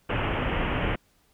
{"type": "low-pass noise", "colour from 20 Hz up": "pink", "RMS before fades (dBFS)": -27, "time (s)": [0.09, 0.96], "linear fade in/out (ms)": 10, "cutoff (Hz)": 3100, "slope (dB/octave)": 96, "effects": ["pink hiss -65 dBFS RMS until 1.33 s"]}